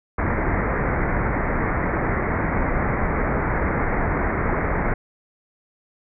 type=low-pass noise; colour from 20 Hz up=pink; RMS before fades=-22 dBFS; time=0.18-4.94 s; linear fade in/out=5 ms; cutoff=2200 Hz; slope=96 dB/octave; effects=none